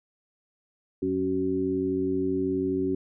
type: harmonic tone with a mistuned harmonic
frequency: 92.5 Hz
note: F#2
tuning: in tune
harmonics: 1 / 2 / 3 / 4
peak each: -39 / -35 / -27 / -27 dBFS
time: 1.02-2.95 s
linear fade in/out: 5 ms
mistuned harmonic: 4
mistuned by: +29 cents
effects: none